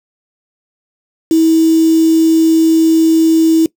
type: tone with quantisation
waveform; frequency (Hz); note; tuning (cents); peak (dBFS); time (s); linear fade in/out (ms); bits
sine; 323; E4; -35; -6; 1.31-3.66; 2; 4
effects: noise-tail reverb RT60 0.1 s tail -21 dB re dry